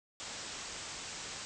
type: low-pass noise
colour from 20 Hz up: white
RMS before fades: -44 dBFS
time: 0.2-1.45 s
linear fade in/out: 0 ms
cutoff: 8100 Hz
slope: 96 dB/octave
effects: none